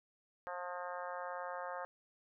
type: harmonic tone with a mistuned harmonic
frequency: 178.2 Hz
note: F3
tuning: 35 cents sharp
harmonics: 3 / 4 / 5 / 6 / 7 / 8 / 9 / 10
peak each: -45 / -47 / -47 / -49 / -48 / -56 / -50 / -57 dBFS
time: 0.47-1.85 s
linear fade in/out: 0 ms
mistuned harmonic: 10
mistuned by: +43 cents
effects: none